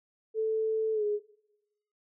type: tone with pitch glide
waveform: sine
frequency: 440 to 416.7 Hz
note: A4 to G#4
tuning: 0 to +6 cents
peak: -26 dBFS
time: 0.34-1.2 s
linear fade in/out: 50 ms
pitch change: -94 cents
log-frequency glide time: 0.93-1.04 s
effects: noise-tail reverb RT60 1.0 s tail -24 dB re dry